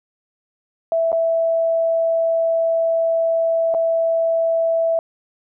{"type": "tone with dropouts", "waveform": "sine", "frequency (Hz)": 659.3, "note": "E5", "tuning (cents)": 0, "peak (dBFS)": -15, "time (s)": [0.92, 4.99], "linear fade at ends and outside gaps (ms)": 1, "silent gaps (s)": [[1.119, 1.128], [3.741, 3.747]], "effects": []}